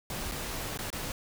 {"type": "noise with dropouts", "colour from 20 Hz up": "pink", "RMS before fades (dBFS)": -36, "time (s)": [0.1, 1.12], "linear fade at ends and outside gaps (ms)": 1, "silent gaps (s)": [[0.314, 0.319], [0.775, 0.789], [0.903, 0.928]], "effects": []}